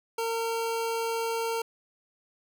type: tone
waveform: 25% pulse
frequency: 457 Hz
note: A#4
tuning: 34 cents flat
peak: -24 dBFS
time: 0.18-1.62 s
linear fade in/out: 5 ms
effects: none